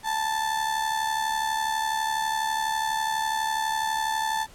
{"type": "tone with amplitude modulation", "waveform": "35% pulse", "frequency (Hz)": 880, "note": "A5", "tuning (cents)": 0, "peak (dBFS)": -20, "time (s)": [0.03, 4.47], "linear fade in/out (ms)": 50, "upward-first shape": "sine", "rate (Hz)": 72.1, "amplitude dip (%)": 60, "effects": ["pink hiss -51 dBFS RMS until 4.54 s", "low-pass 12000 Hz 12 dB/octave"]}